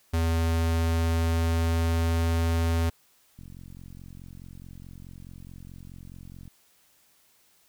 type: tone with pitch glide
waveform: square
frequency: 82.41 to 82.98 Hz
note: E2 to E2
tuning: 0 to +12 cents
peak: -23 dBFS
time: 0.13-2.9 s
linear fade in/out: 10 ms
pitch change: +12 cents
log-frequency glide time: 0.4-2.29 s
type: click train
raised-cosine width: 5 ms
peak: -33 dBFS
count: 139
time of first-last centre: 3.39-6.477 s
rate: 44.7 Hz
effects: white hiss -63 dBFS RMS until 7.68 s